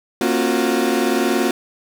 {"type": "chord", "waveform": "35% pulse", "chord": "Gb major seventh", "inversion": "first", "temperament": "equal with one note detuned", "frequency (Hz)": [233.1, 270.4, 349.2, 370], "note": ["Bb3", "Db4", "F4", "Gb4"], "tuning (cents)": [0, -43, 0, 0], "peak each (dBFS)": -20, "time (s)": [0.21, 1.51], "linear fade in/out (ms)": 2, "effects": []}